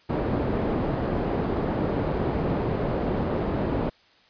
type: low-pass noise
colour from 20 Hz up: white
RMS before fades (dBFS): -26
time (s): 0.09-3.9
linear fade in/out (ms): 10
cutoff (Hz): 470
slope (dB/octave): 12
effects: white hiss -58 dBFS RMS until 4.29 s + resampled to 11025 Hz